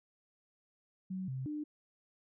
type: tone with pitch steps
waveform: sine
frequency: 187.5 / 131.1 / 299.8 Hz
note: F#3 / C3 / D4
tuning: +23 / +4 / +36 cents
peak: -36 dBFS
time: 1.1-1.64 s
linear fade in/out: 10 ms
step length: 180 ms
effects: none